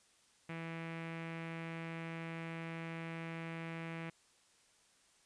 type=tone with low-pass filter; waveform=sawtooth; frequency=164.81 Hz; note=E3; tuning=in tune; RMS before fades=-44 dBFS; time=0.49-4.1 s; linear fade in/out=5 ms; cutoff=2300 Hz; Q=3.3; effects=white hiss -69 dBFS RMS until 5.25 s + resampled to 22050 Hz